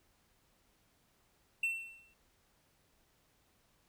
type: tone with exponential decay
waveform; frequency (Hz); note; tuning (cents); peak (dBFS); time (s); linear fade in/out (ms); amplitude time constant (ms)
triangle; 2697; E7; +39; -27; 1.63-2.14; 5; 110
effects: pink hiss -72 dBFS RMS until 3.88 s